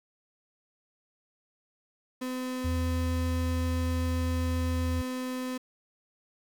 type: tone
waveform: 35% pulse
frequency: 254.9 Hz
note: C4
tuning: 45 cents flat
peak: -30 dBFS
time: 2.21-5.58 s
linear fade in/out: 10 ms
type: tone with vibrato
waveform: sine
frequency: 82.41 Hz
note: E2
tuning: in tune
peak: -27 dBFS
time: 2.64-5.02 s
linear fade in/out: 10 ms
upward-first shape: triangle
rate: 13 Hz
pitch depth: 21 cents each way
effects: 9-bit